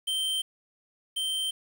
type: tone pair in turn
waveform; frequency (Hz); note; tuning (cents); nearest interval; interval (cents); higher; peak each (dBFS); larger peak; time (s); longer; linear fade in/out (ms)
square; 3124 / 3124; G7 / G7; -7 / -7; unison; 0; neither; -27 / -28; first; 0.07-0.42 / 1.16-1.51; neither; 10
effects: 9-bit